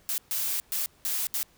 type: noise bursts at uneven times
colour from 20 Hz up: blue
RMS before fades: -29 dBFS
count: 5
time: 0.09-0.18 / 0.31-0.6 / 0.72-0.86 / 1.05-1.27 / 1.34-1.43 s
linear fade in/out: 0 ms
effects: pink hiss -61 dBFS RMS until 1.57 s